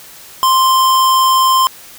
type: tone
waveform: square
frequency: 1046.5 Hz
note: C6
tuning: in tune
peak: -9 dBFS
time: 0.43-1.67 s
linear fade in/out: 0 ms
effects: white hiss -37 dBFS RMS until 1.98 s